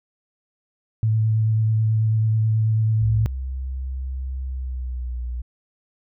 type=tone with vibrato; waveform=sine; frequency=110 Hz; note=A2; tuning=in tune; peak=-16 dBFS; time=1.03-3.26 s; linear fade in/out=0 ms; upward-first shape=triangle; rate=9.2 Hz; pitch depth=20 cents each way
type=tone with pitch glide; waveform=sine; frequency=65.3 to 60.58 Hz; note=C2 to B1; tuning=-3 to -33 cents; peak=-25 dBFS; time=3.01-5.42 s; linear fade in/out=10 ms; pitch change=-130 cents; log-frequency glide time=4.45-5.22 s
effects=none